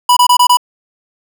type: tone bursts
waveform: square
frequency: 983 Hz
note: B5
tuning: 8 cents flat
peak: -6 dBFS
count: 5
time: 0.09-0.571 s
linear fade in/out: 5 ms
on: 77 ms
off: 24 ms
effects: none